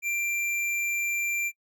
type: tone with hard clipping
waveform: triangle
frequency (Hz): 2365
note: D7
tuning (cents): +12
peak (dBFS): -27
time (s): 0.02-1.52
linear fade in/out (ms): 50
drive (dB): 17
effects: noise-tail reverb RT60 0.1 s tail -23 dB re dry